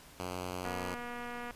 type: tone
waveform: 5% pulse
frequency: 90.6 Hz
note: F#2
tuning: 36 cents flat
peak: -26 dBFS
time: 0.2-0.95 s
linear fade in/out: 0 ms
type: click train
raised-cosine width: 0.5 ms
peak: -28 dBFS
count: 208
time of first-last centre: 0.65-1.509 s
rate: 241 Hz
effects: pink hiss -55 dBFS RMS until 1.55 s + resampled to 32000 Hz